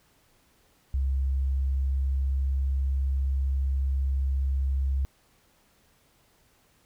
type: tone with pitch glide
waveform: sine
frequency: 67 to 67.39 Hz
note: C2 to C#2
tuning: +42 to -48 cents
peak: -23 dBFS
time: 0.94-5.05 s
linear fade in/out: 0 ms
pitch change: +10 cents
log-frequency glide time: 1.18-2.59 s
effects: pink hiss -64 dBFS RMS until 6.85 s

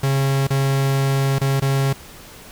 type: tone with dropouts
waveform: 45% pulse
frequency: 136.5 Hz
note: C#3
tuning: 26 cents flat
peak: -16 dBFS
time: 0.03-1.93 s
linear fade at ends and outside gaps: 5 ms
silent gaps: 0.471-0.504 / 1.386-1.413 / 1.6-1.62 s
effects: pink hiss -41 dBFS RMS until 2.51 s

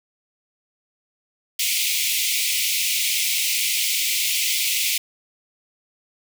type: high-pass noise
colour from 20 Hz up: pink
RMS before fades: -22 dBFS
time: 1.59-4.98 s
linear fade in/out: 5 ms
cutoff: 2100 Hz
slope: 96 dB/octave
effects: none

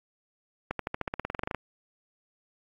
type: accelerating click train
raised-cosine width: 0.5 ms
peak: -15 dBFS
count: 16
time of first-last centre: 0.71-1.547 s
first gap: 83 ms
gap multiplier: 0.94
effects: AAC 48 kbps

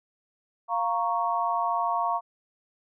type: chord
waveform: sine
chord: Bb minor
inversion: second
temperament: equal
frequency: 698.5 / 932.3 / 1108.7 Hz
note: F5 / Bb5 / Db6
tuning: 0 / 0 / 0 cents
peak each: -28 dBFS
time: 0.68-2.21 s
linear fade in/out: 50 ms
effects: none

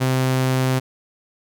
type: tone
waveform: sawtooth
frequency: 130 Hz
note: C3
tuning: 11 cents flat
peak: -13 dBFS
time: 0-0.8 s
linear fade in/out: 20 ms
effects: none

